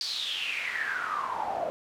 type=noise with band-pass filter sweep; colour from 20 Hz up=pink; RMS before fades=-32 dBFS; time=0.01-1.7 s; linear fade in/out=0 ms; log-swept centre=4700 to 620 Hz; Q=9; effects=none